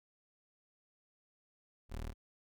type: tone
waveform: 25% pulse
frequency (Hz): 38.89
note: D#1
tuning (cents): 0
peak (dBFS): -36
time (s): 1.89-2.14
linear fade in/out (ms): 50
effects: none